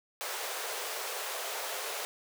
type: high-pass noise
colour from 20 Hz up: pink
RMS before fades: -37 dBFS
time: 0.21-2.05 s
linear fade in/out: 0 ms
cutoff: 420 Hz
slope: 48 dB/octave
effects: none